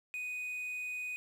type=tone with quantisation; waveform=triangle; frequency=2489 Hz; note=D#7; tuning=in tune; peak=-35 dBFS; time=0.14-1.16 s; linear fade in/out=0 ms; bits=10; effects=none